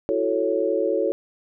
sine chord, F# minor seventh, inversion third, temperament equal, 329.6 / 370 / 440 / 554.4 Hz, E4 / F#4 / A4 / C#5, 0 / 0 / 0 / 0 cents, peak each -27 / -26 / -24 / -24 dBFS, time 0.09-1.12 s, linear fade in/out 0 ms, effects none

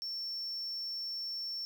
triangle tone, 5430 Hz, F8, 50 cents flat, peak -35 dBFS, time 0.02-1.65 s, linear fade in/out 0 ms, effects 11-bit

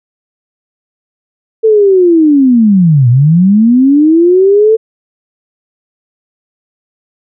sine linear two-way sweep, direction down then up, 450 to 116.54 to 450 Hz, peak -3 dBFS, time 1.63-4.77 s, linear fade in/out 20 ms, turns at 3.09 s, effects none

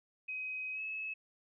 sine tone with pitch glide, 2525 to 2586 Hz, D#7 to E7, +25 to -34 cents, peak -37 dBFS, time 0.28-1.14 s, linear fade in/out 10 ms, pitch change +41 cents, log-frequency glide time 0.73-0.81 s, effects none

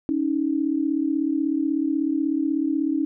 sine tone pair together, 279.5 / 315.8 Hz, C#4 / D#4, +14 / +26 cents, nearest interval major second, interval 212 cents, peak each -23 dBFS, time 0.09-3.05 s, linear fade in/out 0 ms, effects none

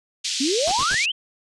pink band-pass noise, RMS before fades -26 dBFS, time 0.24-1.06 s, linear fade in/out 10 ms, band 3200 to 6900 Hz, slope 24 dB/octave
sine exponential sweep, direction up, 252.6 to 3209 Hz, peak -20 dBFS, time 0.4-1.12 s, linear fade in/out 10 ms
pink noise bursts, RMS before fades -32 dBFS, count 3, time 0.67-0.95 s, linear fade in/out 2 ms, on 48 ms, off 68 ms
effects resampled to 24000 Hz

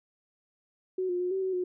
sine tone with pitch steps, 372.2 / 356 / 360.2 / 382.5 / 376.6 / 362.1 Hz, F#4 / F4 / F#4 / G4 / F#4 / F#4, +10 / +33 / -46 / -42 / +31 / -37 cents, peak -27 dBFS, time 0.98-1.64 s, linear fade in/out 5 ms, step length 110 ms, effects none

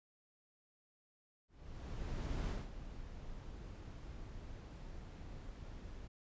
brown noise with ADSR envelope, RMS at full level -37 dBFS, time 1.48-6.08 s, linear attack 1000 ms, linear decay 200 ms, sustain -12 dB, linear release 14 ms, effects resampled to 16000 Hz

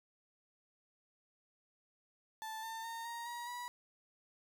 35% pulse tone with pitch steps, 880 / 898 / 916.3 / 935 / 954.1 / 973.6 Hz, A5 / A5 / A#5 / A#5 / A#5 / B5, 0 / +35 / -30 / +5 / +40 / -25 cents, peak -40 dBFS, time 2.42-3.68 s, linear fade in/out 0 ms, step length 210 ms, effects none

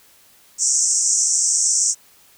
white band-pass noise, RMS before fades -18 dBFS, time 0.58-1.95 s, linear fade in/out 50 ms, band 5600 to 8300 Hz, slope 96 dB/octave, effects white hiss -52 dBFS RMS until 2.37 s

